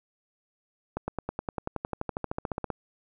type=accelerating click train; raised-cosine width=1 ms; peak=-16 dBFS; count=22; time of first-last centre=0.97-2.703 s; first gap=110 ms; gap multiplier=0.97; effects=none